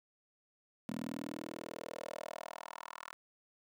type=tone with high-pass filter sweep; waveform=10% pulse; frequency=40.19 Hz; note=E1; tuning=43 cents flat; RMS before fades=-45 dBFS; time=0.89-3.13 s; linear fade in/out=0 ms; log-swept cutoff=220 to 1200 Hz; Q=3; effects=none